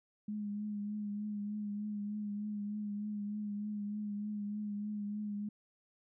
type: tone with vibrato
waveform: sine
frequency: 207.7 Hz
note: G#3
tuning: in tune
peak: -36 dBFS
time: 0.28-5.49 s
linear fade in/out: 5 ms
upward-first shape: triangle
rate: 3.3 Hz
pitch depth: 36 cents each way
effects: none